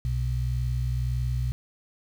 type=tone pair together; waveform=sine; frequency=61.74 / 123.48 Hz; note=B1 / B2; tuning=0 / 0 cents; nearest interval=octave; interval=1200 cents; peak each=-27 dBFS; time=0.05-1.52 s; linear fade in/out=0 ms; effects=8-bit